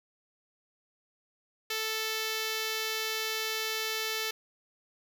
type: tone with notch filter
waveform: 5% pulse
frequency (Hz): 440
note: A4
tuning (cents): 0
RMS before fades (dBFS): -33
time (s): 1.7-4.31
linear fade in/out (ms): 5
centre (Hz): 990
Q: 2
effects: none